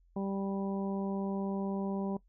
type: harmonic tone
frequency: 196 Hz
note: G3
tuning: in tune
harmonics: 1 / 2 / 3 / 4 / 5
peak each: -33 / -39 / -43 / -45 / -47 dBFS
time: 0.16-2.17 s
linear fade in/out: 5 ms
effects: noise-tail reverb RT60 0.1 s tail -19 dB re dry + added 43 Hz sine -62 dBFS peak until 2.28 s